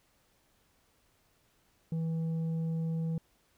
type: tone with tanh clipping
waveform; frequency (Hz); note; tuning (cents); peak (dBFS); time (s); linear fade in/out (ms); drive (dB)
sine; 162.9; E3; -20; -31; 1.92-3.18; 2; 5
effects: pink hiss -70 dBFS RMS until 3.57 s